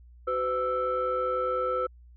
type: tone cluster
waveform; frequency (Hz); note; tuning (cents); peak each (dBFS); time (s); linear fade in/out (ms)
sine; 377 / 507 / 1321; F#4 / B4 / E6; +32 / +45 / +3; -34 / -27 / -28; 0.27-1.87; 10
effects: tanh soft clip ceiling -19 dBFS + added 60 Hz sine -49 dBFS peak until 2.16 s